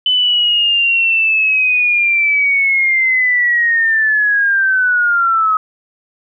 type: linear sweep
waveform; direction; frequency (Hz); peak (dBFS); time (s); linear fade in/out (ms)
sine; down; 3023 to 1267; -10; 0.06-5.57; 2
effects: none

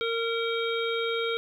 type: harmonic tone with a mistuned harmonic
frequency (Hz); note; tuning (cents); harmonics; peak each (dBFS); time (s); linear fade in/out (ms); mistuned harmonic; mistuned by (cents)
459.9; A#4; -23; 1 / 3 / 5 / 7 / 8; -28 / -33 / -35 / -36 / -37; 0.01-1.37; 0; 8; +33
effects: 10-bit

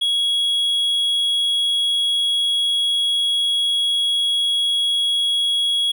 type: tone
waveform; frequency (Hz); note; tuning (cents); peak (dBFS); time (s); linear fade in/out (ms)
triangle; 3328; G#7; +3; -15; 0.01-5.92; 10
effects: none

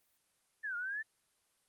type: exponential two-way sweep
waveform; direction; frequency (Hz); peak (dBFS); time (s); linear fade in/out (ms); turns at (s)
sine; down then up; 1800 to 1398 to 1800; -36; 0.63-1.03; 20; 0.76
effects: white hiss -75 dBFS RMS until 1.68 s + Opus 24 kbps

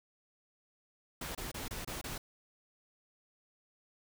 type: noise bursts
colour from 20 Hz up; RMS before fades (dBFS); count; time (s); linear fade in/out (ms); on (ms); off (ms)
pink; -41; 6; 1.21-2.18; 5; 140; 26
effects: none

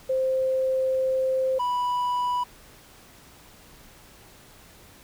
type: tone pair in turn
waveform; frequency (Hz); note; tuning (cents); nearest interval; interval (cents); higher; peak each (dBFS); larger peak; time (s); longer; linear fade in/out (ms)
sine / triangle; 523.3 / 984.7; C5 / B5; 0 / -5; major seventh; 1095; second; -21; neither; 0.09-1.59 / 1.59-2.44; first; 10
effects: pink hiss -51 dBFS RMS until 5.03 s

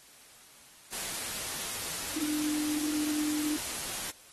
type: tone in noise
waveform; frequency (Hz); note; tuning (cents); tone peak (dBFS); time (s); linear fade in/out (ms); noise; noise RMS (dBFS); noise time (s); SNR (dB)
sine; 301.3; D4; +44; -29; 2.16-3.57; 10; white; -36; 0.92-4.11; +4
effects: white hiss -55 dBFS RMS until 4.32 s + AAC 32 kbps

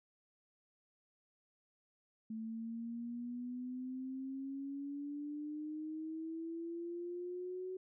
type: exponential sweep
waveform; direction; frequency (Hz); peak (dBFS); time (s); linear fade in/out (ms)
sine; up; 220 to 373.9; -40; 2.3-7.77; 5
effects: none

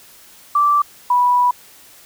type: tone pair in turn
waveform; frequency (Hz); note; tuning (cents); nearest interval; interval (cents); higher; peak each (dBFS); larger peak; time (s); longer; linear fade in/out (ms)
sine; 1168 / 982.2; D6 / B5; -10 / -10; minor third; 300; first; -11 / -11; neither; 0.55-0.82 / 1.1-1.51; second; 5
effects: white hiss -45 dBFS RMS until 2.05 s

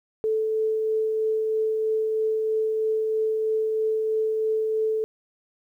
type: tone with tremolo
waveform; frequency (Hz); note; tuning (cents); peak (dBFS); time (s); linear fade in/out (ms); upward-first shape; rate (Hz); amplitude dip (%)
sine; 437.8; A4; -9; -20; 0.24-5.04; 0; triangle; 3.1; 25
effects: 10-bit

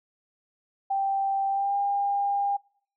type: tone with pitch glide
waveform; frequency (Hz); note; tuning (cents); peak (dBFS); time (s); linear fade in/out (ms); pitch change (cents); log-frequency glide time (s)
sine; 784 to 803.3; G5 to G5; 0 to +42; -23; 0.9-2.57; 10; +42; 1.49-1.76
effects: noise-tail reverb RT60 0.6 s tail -26 dB re dry

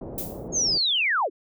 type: low-pass noise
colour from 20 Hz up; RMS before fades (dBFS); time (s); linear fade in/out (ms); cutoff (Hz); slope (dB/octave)
white; -36; 0.01-0.78; 5; 570; 24
type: noise with exponential decay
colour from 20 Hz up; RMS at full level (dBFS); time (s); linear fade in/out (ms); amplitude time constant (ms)
violet; -28; 0.18-0.48; 2; 64
type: linear sweep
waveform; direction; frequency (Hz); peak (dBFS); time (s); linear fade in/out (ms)
sine; down; 6645 to 278.6; -20; 0.52-1.3; 50
effects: none

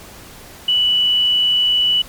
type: tone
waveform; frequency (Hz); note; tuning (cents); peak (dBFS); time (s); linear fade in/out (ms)
sine; 2960; F#7; 0; -12; 0.68-2.02; 5
effects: pink hiss -39 dBFS RMS until 2.08 s + MP3 96 kbps

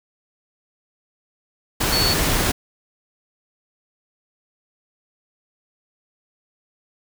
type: tone in noise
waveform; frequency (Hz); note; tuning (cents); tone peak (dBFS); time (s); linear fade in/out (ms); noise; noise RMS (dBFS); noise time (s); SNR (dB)
sine; 4435; C#8; 0; -19; 1.92-2.14; 10; pink; -20; 1.8-2.52; -2
effects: none

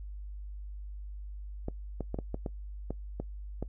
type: clicks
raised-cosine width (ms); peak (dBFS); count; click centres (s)
2; -21; 9; 1.684 / 2.007 / 2.144 / 2.188 / 2.344 / 2.462 / 2.906 / 3.2 / 3.626
effects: noise-tail reverb RT60 0.1 s tail -21 dB re dry + added 50 Hz sine -39 dBFS peak until 3.68 s

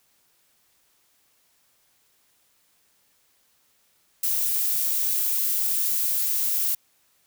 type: noise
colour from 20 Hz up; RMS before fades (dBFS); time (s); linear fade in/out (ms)
violet; -24; 4.23-6.75; 5
effects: white hiss -65 dBFS RMS until 7.26 s

